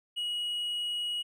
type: tone with tanh clipping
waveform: triangle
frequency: 2905 Hz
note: F#7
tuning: 32 cents flat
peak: -31 dBFS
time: 0.16-1.23 s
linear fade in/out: 20 ms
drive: 7 dB
effects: none